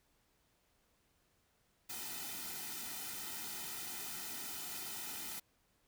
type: noise with comb filter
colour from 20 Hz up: white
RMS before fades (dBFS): -44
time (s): 1.89-5.4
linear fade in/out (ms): 10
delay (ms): 1.8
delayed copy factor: -0.75
effects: pink hiss -75 dBFS RMS until 5.87 s